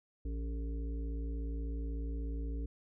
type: harmonic tone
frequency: 56.4 Hz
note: A1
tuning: 44 cents sharp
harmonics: 1 / 3 / 5 / 7 / 8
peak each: -35 / -51 / -46 / -56 / -52 dBFS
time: 0.25-2.66 s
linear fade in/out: 5 ms
effects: none